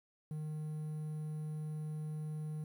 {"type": "tone with quantisation", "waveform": "triangle", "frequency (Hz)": 153.6, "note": "D#3", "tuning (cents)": -22, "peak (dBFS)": -36, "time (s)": [0.31, 2.64], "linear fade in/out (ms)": 2, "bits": 11, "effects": []}